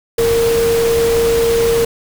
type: tone in noise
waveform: sine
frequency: 462.5 Hz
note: A#4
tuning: 14 cents flat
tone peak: -11 dBFS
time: 0.18-1.85 s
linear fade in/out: 5 ms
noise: pink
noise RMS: -22 dBFS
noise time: 0.18-1.85 s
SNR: +8 dB
effects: none